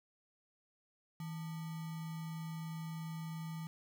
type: tone with sample-and-hold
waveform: sine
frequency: 161.5 Hz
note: E3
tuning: 35 cents flat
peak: -40 dBFS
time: 1.2-3.67 s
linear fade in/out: 2 ms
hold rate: 1050 Hz
effects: none